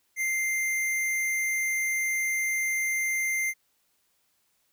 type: tone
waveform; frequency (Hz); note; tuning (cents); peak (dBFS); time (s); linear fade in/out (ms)
square; 2093; C7; 0; -26; 0.16-3.54; 50
effects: white hiss -71 dBFS RMS until 4.72 s